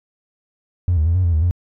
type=tone with pitch steps; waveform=triangle; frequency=88.6 / 77.5 / 84.3 / 92.3 / 85.4 / 78.1 / 87.9 Hz; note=F2 / D#2 / E2 / F#2 / F2 / D#2 / F2; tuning=+25 / -6 / +39 / -4 / -38 / +7 / +12 cents; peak=-10 dBFS; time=0.88-1.51 s; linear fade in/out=0 ms; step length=90 ms; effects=tanh soft clip ceiling -10 dBFS

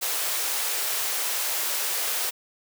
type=high-pass noise; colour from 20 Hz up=white; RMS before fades=-27 dBFS; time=0.01-2.31 s; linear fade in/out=20 ms; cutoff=400 Hz; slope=24 dB/octave; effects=none

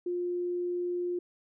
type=tone; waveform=sine; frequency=353.7 Hz; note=F4; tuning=22 cents sharp; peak=-29 dBFS; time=0.06-1.19 s; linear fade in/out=5 ms; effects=none

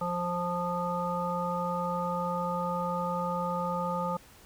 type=harmonic tone; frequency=175.8 Hz; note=F3; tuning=12 cents sharp; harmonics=1 / 3 / 5 / 7; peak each=-34 / -34 / -34 / -34 dBFS; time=0.01-4.17 s; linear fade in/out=5 ms; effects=pink hiss -55 dBFS RMS until 4.45 s

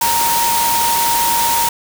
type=tone in noise; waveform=sine; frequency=932.3 Hz; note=A#5; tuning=in tune; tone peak=-15 dBFS; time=0.01-1.69 s; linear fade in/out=5 ms; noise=white; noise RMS=-18 dBFS; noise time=0.01-1.69 s; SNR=0 dB; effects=none

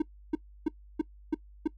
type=tone bursts; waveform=triangle; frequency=310 Hz; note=D#4; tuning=6 cents flat; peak=-21 dBFS; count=6; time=0-1.676 s; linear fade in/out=5 ms; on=21 ms; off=310 ms; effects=noise-tail reverb RT60 0.1 s tail -20 dB re dry + added 50 Hz sine -50 dBFS peak until 1.77 s

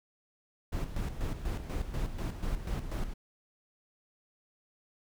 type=noise with tremolo; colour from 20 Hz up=brown; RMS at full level=-32 dBFS; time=0.72-3.14 s; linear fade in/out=10 ms; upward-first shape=square; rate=4.1 Hz; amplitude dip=60%; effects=none

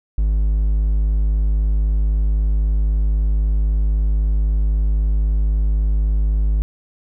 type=tone; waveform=triangle; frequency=51.91 Hz; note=G#1; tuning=in tune; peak=-12 dBFS; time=0.18-6.62 s; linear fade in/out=0 ms; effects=none

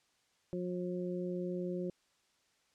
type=harmonic tone; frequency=179.3 Hz; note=F3; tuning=46 cents sharp; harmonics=1 / 2 / 3; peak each=-38 / -38 / -43 dBFS; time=0.53-1.9 s; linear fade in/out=0 ms; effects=white hiss -73 dBFS RMS until 2.74 s + low-pass 7000 Hz 12 dB/octave

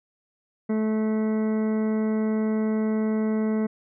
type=harmonic tone; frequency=217.3 Hz; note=A3; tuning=21 cents flat; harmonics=1 / 2 / 3 / 4 / 5 / 6 / 7 / 9 / 10; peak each=-22 / -29 / -37 / -44 / -44 / -48 / -48 / -46 / -53 dBFS; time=0.69-3.67 s; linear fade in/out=10 ms; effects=none

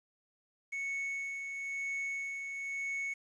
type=tone with tremolo; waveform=triangle; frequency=2212 Hz; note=C#7; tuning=4 cents flat; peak=-32 dBFS; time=0.72-3.14 s; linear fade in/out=10 ms; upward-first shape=sine; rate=1 Hz; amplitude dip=40%; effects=resampled to 22050 Hz + 10-bit

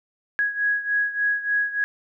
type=beating tone pair; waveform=sine; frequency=1661.2 / 1664.6 Hz; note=G#6 / G#6; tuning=0 / +4 cents; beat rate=3.4 Hz; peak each=-22 / -26 dBFS; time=0.39-1.84 s; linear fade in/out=0 ms; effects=none

